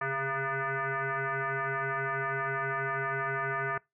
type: tone with frequency modulation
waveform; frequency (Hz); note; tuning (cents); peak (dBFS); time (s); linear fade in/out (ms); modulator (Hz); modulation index
sine; 138.59; C#3; 0; -29; 0.01-3.78; 5; 271; 6.6
effects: noise-tail reverb RT60 0.2 s tail -23 dB re dry